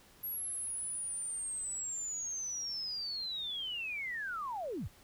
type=linear sweep; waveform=sine; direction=down; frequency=11610 to 47.89 Hz; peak=-36 dBFS; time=0.23-4.88 s; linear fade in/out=10 ms; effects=pink hiss -61 dBFS RMS until 5.03 s